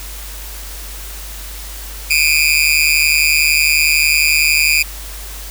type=tone with amplitude modulation; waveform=sawtooth; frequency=2429 Hz; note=D#7; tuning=42 cents flat; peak=-3 dBFS; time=2.1-4.83 s; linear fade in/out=10 ms; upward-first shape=sine; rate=151 Hz; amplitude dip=100%; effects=added 50 Hz sine -29 dBFS peak until 5.5 s + white hiss -32 dBFS RMS until 5.5 s